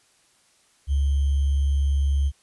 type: tone with sample-and-hold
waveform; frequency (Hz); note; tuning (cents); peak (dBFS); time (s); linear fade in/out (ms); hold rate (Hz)
sine; 69.6; C#2; +8; -18; 0.87-2.32; 50; 3150
effects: white hiss -61 dBFS RMS until 2.42 s + resampled to 24000 Hz